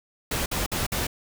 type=noise bursts; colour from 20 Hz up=pink; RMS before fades=-27 dBFS; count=4; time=0.31-1.069 s; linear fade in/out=5 ms; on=150 ms; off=53 ms; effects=none